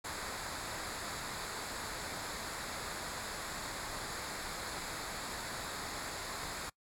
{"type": "noise with comb filter", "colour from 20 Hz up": "pink", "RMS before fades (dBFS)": -41, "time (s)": [0.04, 6.7], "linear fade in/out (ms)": 10, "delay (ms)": 0.34, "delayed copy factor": -0.6, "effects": ["noise-tail reverb RT60 0.1 s tail -23 dB re dry", "low-pass 11000 Hz 12 dB/octave"]}